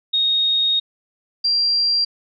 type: tone pair in turn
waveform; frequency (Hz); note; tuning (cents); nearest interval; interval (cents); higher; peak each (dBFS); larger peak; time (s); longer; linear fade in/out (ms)
sine; 3729 / 4743; A#7 / D8; 0 / +16; major third; 416; second; -15; neither; 0.13-0.8 / 1.44-2.05; first; 10
effects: none